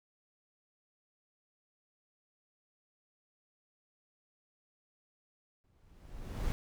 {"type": "noise with exponential growth", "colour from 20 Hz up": "brown", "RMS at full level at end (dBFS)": -31, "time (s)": [5.64, 6.52], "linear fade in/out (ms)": 0, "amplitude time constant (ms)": 190, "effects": []}